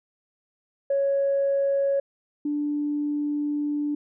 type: tone pair in turn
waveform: sine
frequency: 554.4 / 293.7 Hz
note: C#5 / D4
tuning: 0 / 0 cents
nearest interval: major seventh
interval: 1100 cents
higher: first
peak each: -19 / -23 dBFS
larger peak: first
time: 0.9-2 / 2.45-3.95 s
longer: second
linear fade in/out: 5 ms
effects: tanh soft clip ceiling -16 dBFS